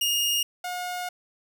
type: tone pair in turn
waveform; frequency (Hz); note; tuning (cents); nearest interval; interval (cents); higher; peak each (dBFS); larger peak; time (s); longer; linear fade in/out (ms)
sawtooth; 2845 / 719.1; F7 / F#5; +31 / -50; 2 octaves; 2381; first; -19 / -26; first; 0.01-0.43 / 0.64-1.09; second; 5
effects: none